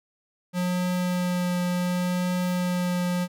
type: tone with vibrato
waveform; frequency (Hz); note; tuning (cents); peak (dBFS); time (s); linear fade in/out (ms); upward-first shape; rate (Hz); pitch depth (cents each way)
square; 179.3; F3; +46; -24; 0.53-3.28; 50; triangle; 0.69; 12
effects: none